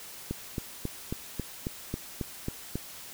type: click train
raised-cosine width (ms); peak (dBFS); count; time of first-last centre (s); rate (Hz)
3; -18; 10; 0.31-2.756; 3.68
effects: white hiss -45 dBFS RMS until 3.13 s